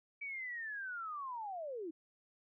sine linear sweep, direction down, 2300 to 302.7 Hz, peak -40 dBFS, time 0.21-1.91 s, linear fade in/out 10 ms, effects none

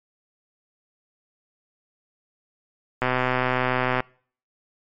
click train, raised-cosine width 0.5 ms, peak -7 dBFS, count 126, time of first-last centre 3.02-4.004 s, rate 127 Hz, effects noise-tail reverb RT60 0.5 s tail -25 dB re dry + MP3 48 kbps

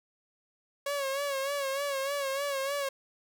sawtooth tone with vibrato, 554.4 Hz, C#5, in tune, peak -26 dBFS, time 0.86-2.89 s, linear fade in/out 5 ms, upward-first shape sine, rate 3.3 Hz, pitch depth 61 cents each way, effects none

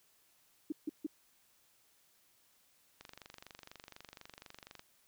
sine tone bursts, 304.8 Hz, D#4, 36 cents flat, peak -33 dBFS, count 3, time 0.7-1.066 s, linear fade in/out 5 ms, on 22 ms, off 150 ms
click train, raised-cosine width 0.2 ms, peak -32 dBFS, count 44, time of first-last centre 3.01-4.794 s, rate 24.1 Hz
effects white hiss -70 dBFS RMS until 5.07 s

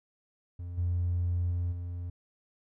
triangle tone with level steps, 87.8 Hz, F2, 10 cents sharp, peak -34 / -23 / -25 / -32 dBFS, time 0.59-2.1 s, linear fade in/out 5 ms, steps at 0.77 / 1.5 / 1.71 s, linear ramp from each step 20 ms, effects tanh soft clip ceiling -23 dBFS

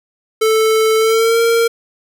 square tone with pitch glide, 440 to 461.6 Hz, A4 to A#4, 0 to -17 cents, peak -11 dBFS, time 0.41-1.68 s, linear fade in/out 10 ms, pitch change +83 cents, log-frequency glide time 0.97-1.4 s, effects none

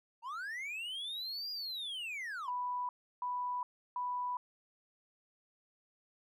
triangle linear two-way sweep, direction up then down, 880 to 4900 to 880 Hz, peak -37 dBFS, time 0.22-2.51 s, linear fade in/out 50 ms, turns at 1.51 s
sine tone bursts, 987.8 Hz, B5, in tune, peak -34 dBFS, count 3, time 2.48-4.37 s, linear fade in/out 2 ms, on 410 ms, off 330 ms
effects none

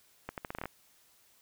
accelerating click train, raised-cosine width 0.5 ms, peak -22 dBFS, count 9, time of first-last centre 0.29-0.656 s, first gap 88 ms, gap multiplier 0.8, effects white hiss -65 dBFS RMS until 1.41 s

